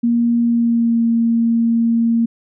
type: tone with pitch glide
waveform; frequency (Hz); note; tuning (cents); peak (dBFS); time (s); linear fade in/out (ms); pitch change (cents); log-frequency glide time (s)
sine; 235.5 to 230.9; A#3 to A#3; +18 to -16; -12; 0.03-2.26; 10; -34; 0.41-1.03
effects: none